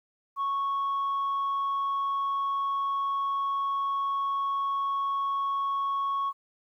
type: tone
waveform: sine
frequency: 1106 Hz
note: C#6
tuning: 4 cents flat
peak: -24 dBFS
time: 0.36-6.33 s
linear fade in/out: 50 ms
effects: tanh soft clip ceiling -24 dBFS + 11-bit